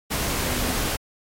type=tone in noise; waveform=sine; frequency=247.5 Hz; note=B3; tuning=4 cents sharp; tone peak=-34 dBFS; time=0.44-0.77 s; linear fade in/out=20 ms; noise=pink; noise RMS=-25 dBFS; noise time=0.1-0.97 s; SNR=-12 dB; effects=AAC 48 kbps